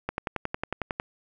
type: click train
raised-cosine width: 0.5 ms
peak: -13 dBFS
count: 11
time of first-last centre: 0.09-0.999 s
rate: 11 Hz
effects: none